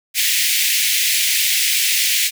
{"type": "high-pass noise", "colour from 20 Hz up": "pink", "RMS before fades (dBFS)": -17, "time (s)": [0.14, 2.31], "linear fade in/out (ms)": 50, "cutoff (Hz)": 2000, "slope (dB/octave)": 48, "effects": []}